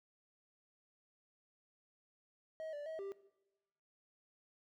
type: tone with pitch steps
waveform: triangle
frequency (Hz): 635 / 584 / 639 / 393.7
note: D#5 / D5 / D#5 / G4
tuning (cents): +35 / -10 / +46 / +8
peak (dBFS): -40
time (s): 2.6-3.12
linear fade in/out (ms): 0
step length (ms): 130
effects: noise-tail reverb RT60 0.9 s tail -17 dB re dry